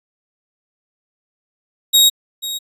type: tone with echo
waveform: sawtooth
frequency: 3781 Hz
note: A#7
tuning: 24 cents sharp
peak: -5 dBFS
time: 1.93-2.1 s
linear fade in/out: 20 ms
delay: 490 ms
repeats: 1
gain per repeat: -14 dB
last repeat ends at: 2.59 s
effects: resampled to 32000 Hz